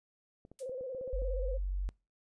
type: clicks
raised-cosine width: 2 ms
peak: -39 dBFS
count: 8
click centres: 0.451 / 0.516 / 0.695 / 0.81 / 0.948 / 1.012 / 1.077 / 1.22 s
type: noise with exponential decay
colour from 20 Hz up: violet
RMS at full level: -42 dBFS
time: 0.59-0.72 s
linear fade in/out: 0 ms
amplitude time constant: 27 ms
type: tone with vibrato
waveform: sine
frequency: 516 Hz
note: C5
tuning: 24 cents flat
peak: -37 dBFS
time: 0.6-1.58 s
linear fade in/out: 20 ms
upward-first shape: square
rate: 17 Hz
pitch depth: 62 cents each way
type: tone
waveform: sine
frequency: 46.91 Hz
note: F#1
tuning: 25 cents sharp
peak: -31 dBFS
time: 1.13-1.89 s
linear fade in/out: 0 ms
effects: noise-tail reverb RT60 0.3 s tail -26 dB re dry + resampled to 22050 Hz